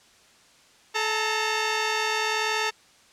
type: tone pair together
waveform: 10% pulse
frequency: 433.3 / 907.1 Hz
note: A4 / A#5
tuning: -27 / -47 cents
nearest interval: octave + minor second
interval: 1280 cents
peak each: -18 dBFS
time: 0.94-2.71 s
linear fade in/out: 20 ms
effects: white hiss -56 dBFS RMS until 3.12 s + low-pass 7000 Hz 12 dB/octave